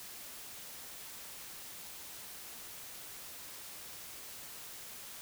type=silence; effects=white hiss -48 dBFS RMS until 5.21 s